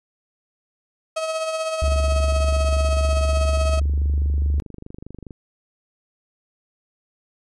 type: tone with tremolo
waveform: 35% pulse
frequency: 640 Hz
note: D#5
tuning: 49 cents sharp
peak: -19 dBFS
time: 1.16-3.8 s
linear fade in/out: 10 ms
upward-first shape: triangle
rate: 16 Hz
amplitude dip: 50%
type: tone with pitch glide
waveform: sine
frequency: 71 to 71.78 Hz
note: C#2 to D2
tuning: +42 to -39 cents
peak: -17 dBFS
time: 1.82-4.6 s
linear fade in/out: 0 ms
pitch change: +19 cents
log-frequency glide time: 2.68-3.98 s
type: click train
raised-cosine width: 3 ms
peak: -24 dBFS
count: 87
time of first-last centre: 1.84-5.308 s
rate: 24.8 Hz
effects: resampled to 24000 Hz